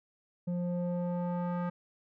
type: tone with low-pass filter sweep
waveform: square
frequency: 176 Hz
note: F3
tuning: 14 cents sharp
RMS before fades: -33 dBFS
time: 0.47-1.7 s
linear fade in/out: 10 ms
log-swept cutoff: 380 to 1300 Hz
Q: 1.8
effects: none